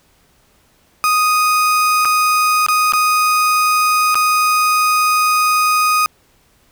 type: tone with dropouts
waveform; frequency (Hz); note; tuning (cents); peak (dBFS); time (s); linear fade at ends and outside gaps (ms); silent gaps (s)
35% pulse; 1244.5; D#6; 0; -10; 1.04-6.06; 0; 2.049-2.054 / 2.664-2.685 / 2.922-2.935 / 4.145-4.154
effects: pink hiss -55 dBFS RMS until 6.71 s